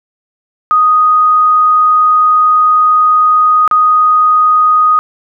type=tone with dropouts; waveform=sine; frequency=1244.5 Hz; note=D#6; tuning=in tune; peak=-5 dBFS; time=0.71-4.99 s; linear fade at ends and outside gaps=0 ms; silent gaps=3.677-3.712 s; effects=none